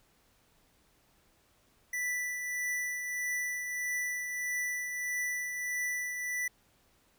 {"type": "tone with tremolo", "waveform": "square", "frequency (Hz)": 1975.5, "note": "B6", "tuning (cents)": 0, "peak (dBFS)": -31, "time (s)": [1.93, 6.48], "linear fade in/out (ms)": 5, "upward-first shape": "triangle", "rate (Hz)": 1.6, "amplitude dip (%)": 45, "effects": ["pink hiss -68 dBFS RMS until 7.18 s"]}